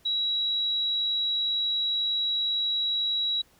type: tone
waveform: sine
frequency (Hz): 3883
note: B7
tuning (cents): -30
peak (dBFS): -24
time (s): 0.05-3.42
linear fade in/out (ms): 10
effects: pink hiss -61 dBFS RMS until 3.59 s